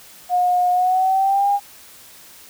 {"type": "tone with pitch glide", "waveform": "sine", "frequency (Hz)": [719, 807.1], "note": ["F#5", "G#5"], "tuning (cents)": [-50, -50], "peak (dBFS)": -14, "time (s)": [0.29, 1.6], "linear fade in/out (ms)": 50, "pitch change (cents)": 200, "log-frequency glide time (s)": [0.72, 1.49], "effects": ["white hiss -44 dBFS RMS until 2.49 s"]}